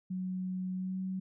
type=tone with pitch glide; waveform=sine; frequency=185 to 188.02 Hz; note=F#3 to F#3; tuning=0 to +28 cents; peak=-33 dBFS; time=0.1-1.2 s; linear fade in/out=10 ms; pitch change=+28 cents; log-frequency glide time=0.74-0.99 s; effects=none